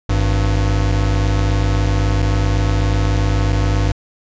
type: tone pair together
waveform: square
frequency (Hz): 51.81 / 99.4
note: G#1 / G2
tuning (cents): -3 / +25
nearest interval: major seventh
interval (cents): 1128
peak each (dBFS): -17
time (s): 0.09-3.92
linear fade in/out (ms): 5
effects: resampled to 16000 Hz